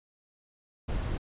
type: noise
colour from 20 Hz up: brown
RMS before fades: -31 dBFS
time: 0.88-1.18 s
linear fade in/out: 10 ms
effects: resampled to 8000 Hz